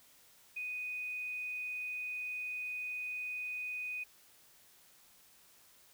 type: tone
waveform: sine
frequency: 2489 Hz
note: D#7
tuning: in tune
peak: -37 dBFS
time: 0.56-4.04 s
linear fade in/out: 10 ms
effects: white hiss -63 dBFS RMS until 5.93 s